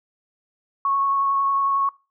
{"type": "tone with vibrato", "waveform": "sine", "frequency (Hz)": 1103, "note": "C#6", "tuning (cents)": -9, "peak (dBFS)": -18, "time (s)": [0.85, 1.89], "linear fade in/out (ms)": 2, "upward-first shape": "triangle", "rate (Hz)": 11, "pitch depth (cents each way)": 13, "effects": ["noise-tail reverb RT60 0.3 s tail -22 dB re dry"]}